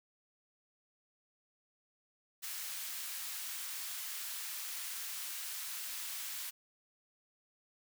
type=high-pass noise; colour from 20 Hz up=white; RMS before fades=-42 dBFS; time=2.42-6.51 s; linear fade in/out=20 ms; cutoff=1300 Hz; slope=12 dB/octave; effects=none